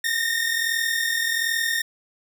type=tone pair together; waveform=sawtooth; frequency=1812.7 / 1854 Hz; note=A#6 / A#6; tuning=-49 / -10 cents; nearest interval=unison; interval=39 cents; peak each=-21 dBFS; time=0.04-1.82 s; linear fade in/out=5 ms; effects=none